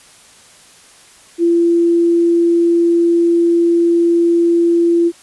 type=tone; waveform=sine; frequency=340.1 Hz; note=F4; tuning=46 cents flat; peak=-9 dBFS; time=1.38-5.12 s; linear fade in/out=50 ms; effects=white hiss -44 dBFS RMS until 5.22 s + resampled to 24000 Hz